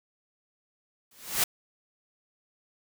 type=noise with exponential growth; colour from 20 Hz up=white; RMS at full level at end=-21 dBFS; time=1.11-1.44 s; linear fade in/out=5 ms; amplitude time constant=70 ms; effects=none